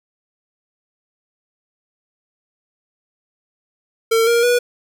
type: tone with pitch steps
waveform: square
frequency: 453.3 / 469.3 / 485.8 Hz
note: A#4 / A#4 / B4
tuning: -48 / +12 / -29 cents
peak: -13 dBFS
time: 4.11-4.59 s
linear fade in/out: 10 ms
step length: 160 ms
effects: none